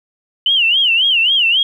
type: tone with vibrato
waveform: sine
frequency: 2956 Hz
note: F#7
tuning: 2 cents flat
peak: -10 dBFS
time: 0.46-1.63 s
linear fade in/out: 2 ms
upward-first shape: sine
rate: 3.7 Hz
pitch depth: 180 cents each way
effects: 8-bit